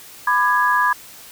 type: chord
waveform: sine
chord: G# diminished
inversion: first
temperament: just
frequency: 996.7 / 1196.1 / 1661.2 Hz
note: B5 / D6 / G#6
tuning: +16 / +31 / 0 cents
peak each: -17 / -21 / -18 dBFS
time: 0.27-0.93 s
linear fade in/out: 5 ms
effects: white hiss -41 dBFS RMS until 1.31 s